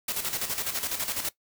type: noise with tremolo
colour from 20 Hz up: white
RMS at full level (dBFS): -29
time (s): 0.08-1.29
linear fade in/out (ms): 5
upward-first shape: square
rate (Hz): 12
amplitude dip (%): 60
effects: noise-tail reverb RT60 0.1 s tail -18 dB re dry